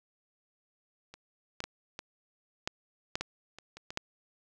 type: clicks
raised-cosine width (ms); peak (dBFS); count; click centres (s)
0.2; -30 / -18 / -19 / -22 / -14 / -14 / -17 / -29 / -29 / -23 / -14; 11; 1.14 / 1.604 / 1.64 / 1.991 / 2.675 / 3.155 / 3.21 / 3.586 / 3.77 / 3.905 / 3.974
effects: none

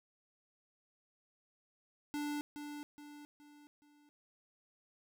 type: tone with echo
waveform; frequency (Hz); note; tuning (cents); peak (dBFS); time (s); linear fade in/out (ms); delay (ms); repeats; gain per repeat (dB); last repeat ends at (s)
square; 293.7; D4; 0; -37; 2.14-2.41; 0; 420; 4; -7; 4.09
effects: none

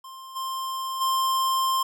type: tone with level steps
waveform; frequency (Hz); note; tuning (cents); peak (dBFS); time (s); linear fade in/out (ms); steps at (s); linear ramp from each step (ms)
square; 1053; C6; +11; -40 / -29 / -22; 0.04-1.83; 5; 0.35 / 1; 20
effects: none

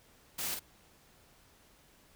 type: noise with echo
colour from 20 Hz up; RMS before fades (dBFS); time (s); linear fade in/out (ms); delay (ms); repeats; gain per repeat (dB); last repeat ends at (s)
white; -37; 0.38-0.55; 10; 46; 1; -4; 0.596
effects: pink hiss -63 dBFS RMS until 2.15 s

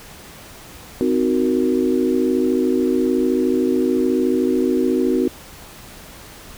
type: chord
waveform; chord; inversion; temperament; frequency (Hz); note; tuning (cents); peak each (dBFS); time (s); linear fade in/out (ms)
sine; C half-diminished seventh; none; equal with one note detuned; 257.4 / 311.1 / 370 / 466.2; C4 / Eb4 / Gb4 / Bb4; -28 / 0 / 0 / 0; -19 / -22 / -19 / -25; 1.01-5.28; 0
effects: pink hiss -40 dBFS RMS until 6.57 s

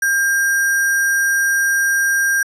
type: tone with sample-and-hold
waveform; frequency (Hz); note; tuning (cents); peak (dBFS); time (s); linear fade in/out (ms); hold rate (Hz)
sine; 1600; G6; +35; -13; 0.02-2.43; 5; 7350
effects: resampled to 32000 Hz

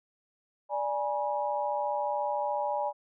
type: chord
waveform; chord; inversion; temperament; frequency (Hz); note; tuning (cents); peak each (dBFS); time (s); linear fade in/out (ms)
sine; G# diminished; second; equal with one note detuned; 587.3 / 830.6 / 964.6; D5 / G#5 / B5; 0 / 0 / -41; -32 / -31 / -34; 0.69-2.93; 50
effects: none

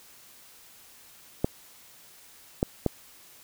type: clicks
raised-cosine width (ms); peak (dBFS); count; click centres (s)
2; -9; 3; 1.445 / 2.629 / 2.863
effects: white hiss -53 dBFS RMS until 3.43 s

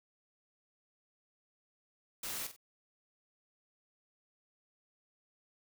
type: noise with echo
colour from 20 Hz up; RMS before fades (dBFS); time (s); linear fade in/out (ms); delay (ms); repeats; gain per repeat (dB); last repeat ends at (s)
white; -40; 2.23-2.47; 5; 47; 2; -10; 2.564
effects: none

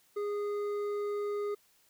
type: tone with hard clipping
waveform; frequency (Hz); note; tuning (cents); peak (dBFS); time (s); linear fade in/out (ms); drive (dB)
sine; 411.7; G#4; -15; -33; 0.16-1.55; 10; 7
effects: white hiss -67 dBFS RMS until 1.89 s

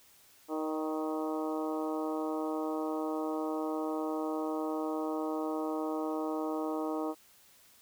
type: harmonic tone with a mistuned harmonic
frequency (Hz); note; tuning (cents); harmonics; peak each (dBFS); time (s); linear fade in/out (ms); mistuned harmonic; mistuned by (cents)
156.6; D#3; +11; 2 / 3 / 4 / 5 / 6 / 7 / 8; -34 / -38 / -40 / -42 / -44 / -45 / -46; 0.48-7.15; 50; 4; -23
effects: white hiss -61 dBFS RMS until 7.81 s

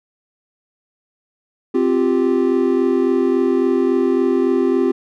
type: chord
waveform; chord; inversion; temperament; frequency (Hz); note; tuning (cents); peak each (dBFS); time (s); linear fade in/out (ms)
triangle; C suspended fourth; none; just; 261.6 / 348.8 / 392.4; C4 / F4 / G4; 0 / -2 / +2; -16; 1.74-4.92; 10
effects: none

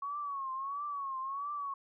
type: tone with vibrato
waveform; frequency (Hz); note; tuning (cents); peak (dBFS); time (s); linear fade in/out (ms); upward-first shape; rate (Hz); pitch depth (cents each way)
sine; 1110; C#6; +2; -35; 0.02-1.74; 5; triangle; 1.5; 110
effects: none

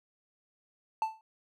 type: tone with exponential decay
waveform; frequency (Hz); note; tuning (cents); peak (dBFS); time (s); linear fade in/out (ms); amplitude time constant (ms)
triangle; 882; A5; +4; -22; 1.02-1.21; 1; 41
effects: none

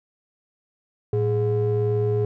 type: ring-modulated tone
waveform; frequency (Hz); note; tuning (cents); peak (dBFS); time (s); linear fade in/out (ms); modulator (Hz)
triangle; 152.5; D#3; -34; -14; 1.13-2.25; 2; 264
effects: none

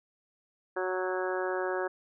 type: harmonic tone with a mistuned harmonic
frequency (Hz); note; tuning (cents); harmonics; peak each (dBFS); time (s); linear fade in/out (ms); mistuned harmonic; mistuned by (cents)
185; F#3; 0; 2 / 3 / 4 / 5 / 6 / 7 / 8 / 9; -32 / -35 / -39 / -40 / -42 / -42 / -41 / -39; 0.76-1.88; 10; 9; -16
effects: none

